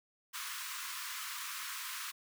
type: high-pass noise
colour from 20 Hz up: pink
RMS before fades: -42 dBFS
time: 0.33-2.12 s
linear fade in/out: 20 ms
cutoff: 1000 Hz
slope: 96 dB/octave
effects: none